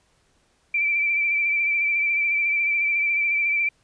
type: tone with vibrato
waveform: sine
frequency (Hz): 2336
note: D7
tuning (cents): -10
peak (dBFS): -19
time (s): 0.74-3.69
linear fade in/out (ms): 5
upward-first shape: sine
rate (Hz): 14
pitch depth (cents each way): 32
effects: pink hiss -64 dBFS RMS until 3.83 s + resampled to 22050 Hz